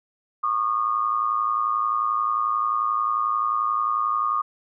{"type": "tone pair together", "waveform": "sine", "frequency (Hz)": [1104.7, 1216], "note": ["C#6", "D#6"], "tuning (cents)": [-6, -40], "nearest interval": "major second", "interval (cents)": 166, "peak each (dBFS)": [-25, -22], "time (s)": [0.43, 4.42], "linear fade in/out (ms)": 10, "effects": []}